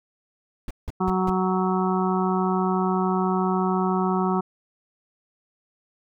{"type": "noise bursts", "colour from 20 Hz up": "brown", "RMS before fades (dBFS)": -29, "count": 4, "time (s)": [0.68, 1.298], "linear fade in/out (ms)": 2, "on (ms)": 27, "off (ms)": 170}
{"type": "harmonic tone", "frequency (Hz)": 186.1, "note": "F#3", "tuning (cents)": 10, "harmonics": [1, 2, 4, 5, 6, 7], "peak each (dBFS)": [-23, -26, -29, -30, -31, -31], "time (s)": [1, 4.41], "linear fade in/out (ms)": 10}
{"effects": []}